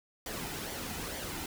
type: noise with flanger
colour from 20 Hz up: pink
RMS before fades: -39 dBFS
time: 0.26-1.46 s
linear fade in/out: 2 ms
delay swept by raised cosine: 0.75 to 1.85 ms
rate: 2.2 Hz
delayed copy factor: -0.5
effects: none